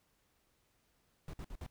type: noise bursts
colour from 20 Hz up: brown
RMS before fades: -44 dBFS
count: 4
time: 1.28-1.665 s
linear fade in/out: 2 ms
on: 55 ms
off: 55 ms
effects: pink hiss -75 dBFS RMS until 1.7 s